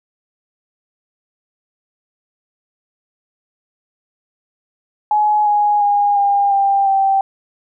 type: tone with pitch steps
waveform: sine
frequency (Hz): 843 / 830 / 817.1 / 804.5 / 792 / 779.8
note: G#5 / G#5 / G#5 / G5 / G5 / G5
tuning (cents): +26 / -1 / -28 / +45 / +18 / -9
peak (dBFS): -11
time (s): 5.11-7.21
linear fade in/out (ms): 2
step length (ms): 350
effects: none